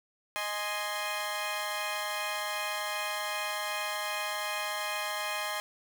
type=chord; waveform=15% pulse; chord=Ab major; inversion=second; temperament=equal; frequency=622.3 / 830.6 / 1046.5 Hz; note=Eb5 / Ab5 / C6; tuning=0 / 0 / 0 cents; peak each=-30 dBFS; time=0.36-5.6 s; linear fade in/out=0 ms; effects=none